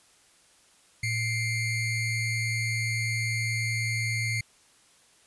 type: ring-modulated tone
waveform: square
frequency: 1108.7 Hz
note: C#6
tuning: in tune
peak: -24 dBFS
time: 1.03-4.41 s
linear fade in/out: 5 ms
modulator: 995 Hz
effects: white hiss -60 dBFS RMS until 5.26 s + resampled to 24000 Hz